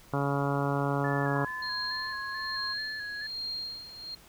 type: harmonic tone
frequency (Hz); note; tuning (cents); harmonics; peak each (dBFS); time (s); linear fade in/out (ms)
140.6; C#3; +25; 1 / 2 / 3 / 4 / 5 / 6 / 7 / 8 / 9 / 10; -30 / -33 / -35 / -36 / -37 / -38 / -38 / -39 / -40 / -40; 0.13-1.45; 5
type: tone with vibrato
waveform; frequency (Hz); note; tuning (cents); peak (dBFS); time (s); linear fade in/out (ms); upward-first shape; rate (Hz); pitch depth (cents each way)
sine; 1703; G#6; +43; -35; 1.04-3.27; 5; square; 2.3; 34
type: tone with pitch glide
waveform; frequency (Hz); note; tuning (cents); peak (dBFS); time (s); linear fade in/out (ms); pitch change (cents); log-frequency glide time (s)
sine; 1021 to 1066.8; C6 to C6; -43 to +33; -38; 1.34-2.74; 20; +76; 1.9-2.22
type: tone with tremolo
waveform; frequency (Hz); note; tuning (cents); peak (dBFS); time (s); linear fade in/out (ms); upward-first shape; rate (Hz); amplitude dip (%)
sine; 4214; C8; +12; -32; 1.62-4.15; 5; sine; 1.2; 75
effects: pink hiss -55 dBFS RMS until 4.28 s